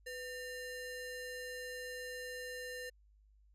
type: ring-modulated tone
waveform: square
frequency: 1153 Hz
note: D6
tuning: 32 cents flat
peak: -40 dBFS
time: 0.06-2.9 s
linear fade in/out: 10 ms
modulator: 654 Hz
effects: added 51 Hz sine -63 dBFS peak until 3.54 s + resampled to 32000 Hz